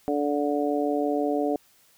harmonic tone, 145.6 Hz, D3, 15 cents flat, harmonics 2 / 3 / 4 / 5, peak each -26 / -28 / -29 / -30 dBFS, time 0.08-1.56 s, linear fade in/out 0 ms, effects white hiss -60 dBFS RMS until 1.97 s

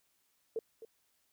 sine tone with echo, 450 Hz, A4, 39 cents sharp, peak -32 dBFS, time 0.56-0.59 s, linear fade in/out 2 ms, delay 260 ms, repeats 1, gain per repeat -13 dB, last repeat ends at 0.85 s, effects white hiss -75 dBFS RMS until 1.32 s

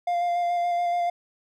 triangle tone with vibrato, 699 Hz, F5, 1 cent sharp, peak -20 dBFS, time 0.07-1.1 s, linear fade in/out 5 ms, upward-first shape square, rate 7 Hz, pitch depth 12 cents each way, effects none

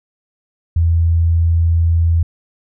sine tone, 83.4 Hz, E2, 21 cents sharp, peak -10 dBFS, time 0.76-2.23 s, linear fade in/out 5 ms, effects none

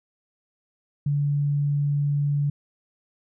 sine tone, 144.1 Hz, D3, 33 cents flat, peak -20 dBFS, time 1.06-2.5 s, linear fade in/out 5 ms, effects none

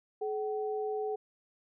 sine tone pair together, 426.5 / 760 Hz, G#4 / F#5, +46 / +46 cents, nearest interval minor seventh, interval 1000 cents, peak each -32 / -38 dBFS, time 0.21-1.16 s, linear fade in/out 10 ms, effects none

